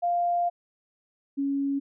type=tone pair in turn; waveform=sine; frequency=698 / 278 Hz; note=F5 / C#4; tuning=-1 / +5 cents; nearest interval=octave + major third; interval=1594 cents; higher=first; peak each=-22 / -24 dBFS; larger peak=first; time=0.02-0.5 / 1.37-1.8 s; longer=first; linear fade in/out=20 ms; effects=none